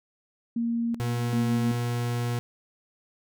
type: tone with tremolo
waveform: sine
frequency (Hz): 233.1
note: A#3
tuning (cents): 0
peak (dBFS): -24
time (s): 0.56-1.75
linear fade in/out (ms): 5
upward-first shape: square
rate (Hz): 1.3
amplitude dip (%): 75
type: tone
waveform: 40% pulse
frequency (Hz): 120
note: B2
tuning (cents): -49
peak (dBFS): -25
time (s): 1-2.39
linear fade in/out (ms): 0
effects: none